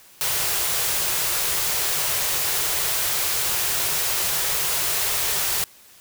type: band-stop noise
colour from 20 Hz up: white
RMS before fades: -23 dBFS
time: 0.21-5.64 s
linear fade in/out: 0 ms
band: 180 to 330 Hz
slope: 96 dB/octave
effects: white hiss -50 dBFS RMS until 6 s